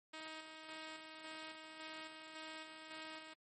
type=tone with tremolo; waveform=5% pulse; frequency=315.2 Hz; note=D#4; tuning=23 cents sharp; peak=-36 dBFS; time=0.13-3.34 s; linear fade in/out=10 ms; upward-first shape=square; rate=1.8 Hz; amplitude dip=40%; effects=MP3 32 kbps